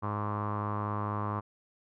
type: tone with low-pass filter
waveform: sawtooth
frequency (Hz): 104.2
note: G#2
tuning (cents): +6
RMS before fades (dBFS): -33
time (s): 0.02-1.41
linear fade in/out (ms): 20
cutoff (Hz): 1100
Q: 7.2
effects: none